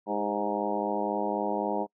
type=harmonic tone with a mistuned harmonic; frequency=103.83 Hz; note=G#2; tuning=in tune; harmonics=2 / 3 / 4 / 5 / 6 / 7 / 8 / 9; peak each=-35 / -35 / -35 / -35 / -35 / -35 / -35 / -35 dBFS; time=0.06-1.87 s; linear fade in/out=50 ms; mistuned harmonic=4; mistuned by=-44 cents; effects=noise-tail reverb RT60 0.1 s tail -26 dB re dry